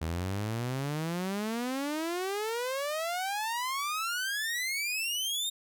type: exponential sweep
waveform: sawtooth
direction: up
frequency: 78.1 to 3729 Hz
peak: -27 dBFS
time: 0.01-5.5 s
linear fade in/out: 10 ms
effects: none